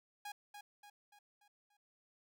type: tone with echo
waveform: sawtooth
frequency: 823 Hz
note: G#5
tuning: 16 cents flat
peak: -40 dBFS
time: 0.25-0.32 s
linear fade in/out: 5 ms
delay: 290 ms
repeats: 5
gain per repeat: -6 dB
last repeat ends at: 1.77 s
effects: none